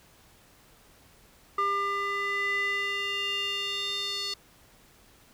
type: tone with band-pass filter sweep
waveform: square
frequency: 400 Hz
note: G4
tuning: 35 cents sharp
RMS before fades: -30 dBFS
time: 1.58-4.34 s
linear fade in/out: 5 ms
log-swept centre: 1300 to 4300 Hz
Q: 4.2
effects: pink hiss -58 dBFS RMS until 5.33 s